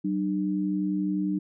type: tone pair together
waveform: sine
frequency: 190 / 301.4 Hz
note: F#3 / D4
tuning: +46 / +45 cents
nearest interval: minor sixth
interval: 799 cents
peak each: -27 dBFS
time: 0.04-1.39 s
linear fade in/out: 10 ms
effects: none